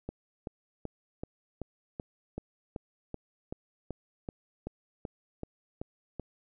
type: click train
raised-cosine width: 2 ms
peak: -23 dBFS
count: 17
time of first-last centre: 0.09-6.197 s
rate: 2.62 Hz
effects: none